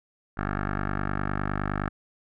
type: tone with low-pass filter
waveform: 10% pulse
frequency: 49.77 Hz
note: G1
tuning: 27 cents sharp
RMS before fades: -29 dBFS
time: 0.37-1.89 s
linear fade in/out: 10 ms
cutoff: 1500 Hz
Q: 4.8
effects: none